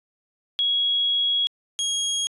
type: tone pair in turn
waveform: sine / 25% pulse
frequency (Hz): 3322 / 3284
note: G#7 / G#7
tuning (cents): 0 / -20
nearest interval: unison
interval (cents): 20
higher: first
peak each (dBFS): -19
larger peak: neither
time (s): 0.59-1.47 / 1.79-2.27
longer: first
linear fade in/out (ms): 0
effects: resampled to 24000 Hz